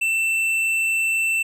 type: tone with tanh clipping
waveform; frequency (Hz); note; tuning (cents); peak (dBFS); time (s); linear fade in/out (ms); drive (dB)
triangle; 2674; E7; +24; -20; 0.01-1.43; 10; 13
effects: none